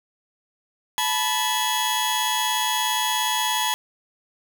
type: tone cluster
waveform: sawtooth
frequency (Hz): 869 / 986 / 3322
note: A5 / B5 / G#7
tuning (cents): -22 / -3 / 0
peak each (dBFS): -22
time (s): 0.98-3.74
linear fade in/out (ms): 0
effects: 9-bit